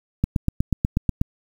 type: click train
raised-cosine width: 5 ms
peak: -6 dBFS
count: 9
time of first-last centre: 0.24-1.214 s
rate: 8.21 Hz
effects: 7-bit